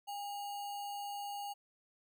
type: tone with sample-and-hold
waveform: sine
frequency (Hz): 810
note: G#5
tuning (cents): -43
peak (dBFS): -39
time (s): 0.07-1.54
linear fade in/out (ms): 20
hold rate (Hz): 3675
effects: none